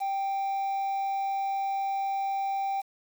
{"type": "tone with quantisation", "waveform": "triangle", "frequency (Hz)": 784, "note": "G5", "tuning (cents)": 0, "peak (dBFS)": -25, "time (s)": [0, 2.82], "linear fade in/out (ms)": 20, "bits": 8, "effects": []}